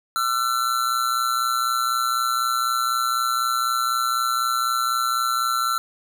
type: tone with amplitude modulation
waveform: square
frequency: 1350 Hz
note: E6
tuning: 41 cents sharp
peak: -18 dBFS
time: 0.16-5.78 s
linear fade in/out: 0 ms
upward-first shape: sine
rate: 124 Hz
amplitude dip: 60%
effects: none